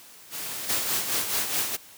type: noise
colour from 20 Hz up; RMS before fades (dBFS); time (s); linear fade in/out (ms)
white; -34; 0.3-0.92; 50
type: noise with tremolo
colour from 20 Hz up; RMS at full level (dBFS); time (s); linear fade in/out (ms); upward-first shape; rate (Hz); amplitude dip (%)
white; -25; 0.68-1.77; 20; sine; 4.7; 55
effects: white hiss -49 dBFS RMS until 1.97 s + high-pass 80 Hz 12 dB/octave